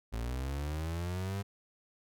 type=linear sweep; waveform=35% pulse; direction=up; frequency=54.9 to 100.8 Hz; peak=-32 dBFS; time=0.12-1.43 s; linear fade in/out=20 ms; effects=none